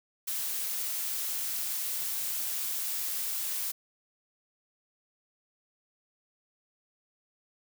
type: noise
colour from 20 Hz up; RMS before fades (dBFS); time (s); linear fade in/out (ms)
blue; -33; 0.27-3.72; 10
effects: none